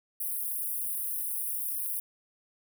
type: high-pass noise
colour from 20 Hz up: white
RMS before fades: -33 dBFS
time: 0.2-2 s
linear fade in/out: 5 ms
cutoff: 9300 Hz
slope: 96 dB/octave
effects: none